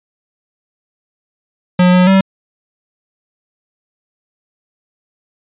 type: tone with pitch steps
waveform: square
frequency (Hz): 180.1 / 181.6 / 192.2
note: F#3 / F#3 / G3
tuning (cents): -46 / -32 / -34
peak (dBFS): -7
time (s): 1.79-2.21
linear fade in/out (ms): 5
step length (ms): 140
effects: resampled to 8000 Hz